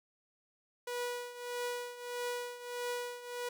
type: tone with tremolo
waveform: sawtooth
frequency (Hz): 487.3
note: B4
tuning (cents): -23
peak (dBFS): -30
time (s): 0.87-3.49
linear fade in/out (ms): 5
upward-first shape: triangle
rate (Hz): 1.6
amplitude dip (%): 80
effects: none